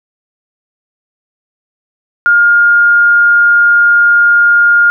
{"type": "tone", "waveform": "sine", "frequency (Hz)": 1415, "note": "F6", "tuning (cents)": 22, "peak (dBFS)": -4, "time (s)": [2.26, 4.9], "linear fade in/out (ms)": 0, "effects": []}